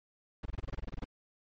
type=noise bursts; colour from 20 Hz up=brown; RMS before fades=-36 dBFS; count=13; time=0.43-1.043 s; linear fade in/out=5 ms; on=25 ms; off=24 ms; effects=low-pass 4000 Hz 12 dB/octave + MP3 48 kbps